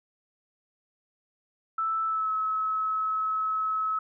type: tone with pitch glide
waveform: sine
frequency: 1318.5 to 1290.6 Hz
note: E6 to E6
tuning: 0 to -37 cents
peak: -25 dBFS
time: 1.78-3.99 s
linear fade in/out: 5 ms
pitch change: -37 cents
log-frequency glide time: 2.06-2.31 s
effects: none